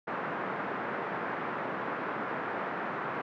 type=band-pass noise; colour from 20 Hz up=white; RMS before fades=-35 dBFS; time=0.07-3.22 s; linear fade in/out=10 ms; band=150 to 1600 Hz; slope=24 dB/octave; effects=none